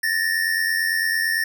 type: tone pair together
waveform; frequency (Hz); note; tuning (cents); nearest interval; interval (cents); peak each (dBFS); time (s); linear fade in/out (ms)
square; 1760 / 1848.9; A6 / A#6; 0 / -15; minor second; 85; -23; 0.03-1.44; 5
effects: none